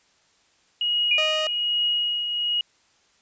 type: tone with tremolo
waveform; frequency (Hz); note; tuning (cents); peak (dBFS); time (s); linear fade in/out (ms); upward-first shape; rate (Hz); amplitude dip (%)
sine; 2891; F#7; -41; -19; 0.81-2.61; 2; triangle; 1.2; 50
type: tone with exponential decay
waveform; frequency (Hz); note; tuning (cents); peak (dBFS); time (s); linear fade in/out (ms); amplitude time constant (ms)
sine; 2450; D#7; -27; -17; 1.11-1.67; 5; 120
type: tone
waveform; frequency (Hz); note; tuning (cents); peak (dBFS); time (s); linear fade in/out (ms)
sawtooth; 622.3; D#5; 0; -21; 1.18-1.47; 2
effects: white hiss -62 dBFS RMS until 3.21 s + resampled to 16000 Hz